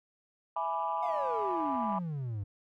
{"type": "chord", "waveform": "sine", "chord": "E dominant seventh", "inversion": "none", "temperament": "equal with one note detuned", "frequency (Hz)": [659.3, 834.5, 987.8, 1174.7], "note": ["E5", "G#5", "B5", "D6"], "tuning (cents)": [0, 8, 0, 0], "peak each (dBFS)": [-38, -34, -33, -37], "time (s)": [0.56, 1.99], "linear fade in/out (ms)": 5}
{"type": "exponential sweep", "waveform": "triangle", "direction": "down", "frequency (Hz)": [740, 95.9], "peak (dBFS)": -31, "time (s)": [1.02, 2.44], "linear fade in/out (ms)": 10}
{"effects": ["tanh soft clip ceiling -21 dBFS"]}